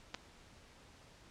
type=clicks; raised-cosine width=0.2 ms; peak=-26 / -23 dBFS; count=2; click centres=0.143 / 0.147 s; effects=pink hiss -60 dBFS RMS until 1.3 s + low-pass 7000 Hz 12 dB/octave